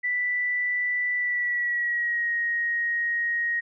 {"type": "tone with pitch glide", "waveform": "sine", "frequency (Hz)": [1975.5, 1878.7], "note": ["B6", "A#6"], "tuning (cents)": [0, 13], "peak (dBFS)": -23, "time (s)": [0.03, 3.61], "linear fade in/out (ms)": 20, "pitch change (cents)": -87, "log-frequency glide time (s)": [1.15, 2.32], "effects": []}